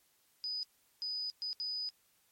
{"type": "tone bursts at uneven times", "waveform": "sine", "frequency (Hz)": 4978, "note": "D#8", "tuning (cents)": 0, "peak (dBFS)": -35, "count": 4, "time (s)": [[0.44, 0.63], [1.02, 1.3], [1.42, 1.53], [1.6, 1.89]], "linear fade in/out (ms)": 0, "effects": ["white hiss -71 dBFS RMS until 2.31 s", "MP3 64 kbps"]}